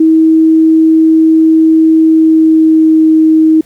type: tone with pitch glide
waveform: sine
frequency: 320 to 316.5 Hz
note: D#4 to D#4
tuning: +49 to +30 cents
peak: -3 dBFS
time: 0-3.61 s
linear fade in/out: 5 ms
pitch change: -19 cents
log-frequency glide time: 2.01-3.09 s
effects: pink hiss -45 dBFS RMS until 3.65 s